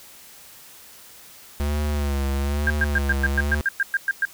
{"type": "tone with vibrato", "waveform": "square", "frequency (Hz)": 71.5, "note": "D2", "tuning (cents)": -46, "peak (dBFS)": -22, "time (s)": [1.6, 3.61], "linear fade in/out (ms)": 0, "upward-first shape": "sine", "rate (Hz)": 1.1, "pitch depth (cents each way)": 71}
{"type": "tone bursts", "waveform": "sine", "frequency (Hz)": 1600, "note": "G6", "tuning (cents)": 35, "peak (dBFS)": -17, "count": 12, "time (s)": [2.67, 4.252], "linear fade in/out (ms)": 2, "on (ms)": 31, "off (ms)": 110}
{"effects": ["white hiss -46 dBFS RMS until 4.33 s"]}